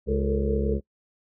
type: harmonic tone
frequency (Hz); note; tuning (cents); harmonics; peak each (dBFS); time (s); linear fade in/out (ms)
69.3; C#2; 0; 1 / 2 / 3 / 5 / 6 / 7 / 8; -26 / -33 / -29 / -34 / -34 / -36 / -38; 0.06-0.81; 50
type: tone with tremolo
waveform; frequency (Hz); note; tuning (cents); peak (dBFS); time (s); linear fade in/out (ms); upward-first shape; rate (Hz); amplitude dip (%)
sine; 447.1; A4; +28; -24; 0.08-0.74; 5; sine; 5; 60
effects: noise-tail reverb RT60 0.1 s tail -23 dB re dry